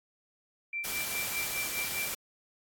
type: tone with tremolo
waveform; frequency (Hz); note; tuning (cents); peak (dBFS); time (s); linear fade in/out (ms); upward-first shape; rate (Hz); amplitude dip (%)
sine; 2349; D7; 0; -31; 0.73-2.14; 2; sine; 4.9; 85
type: noise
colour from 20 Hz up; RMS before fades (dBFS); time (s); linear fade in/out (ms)
white; -35; 0.84-2.15; 10
effects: AAC 64 kbps